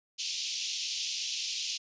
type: band-pass noise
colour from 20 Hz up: white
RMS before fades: -35 dBFS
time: 0.18-1.78 s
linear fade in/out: 20 ms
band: 2600 to 6400 Hz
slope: 48 dB/octave
effects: resampled to 16000 Hz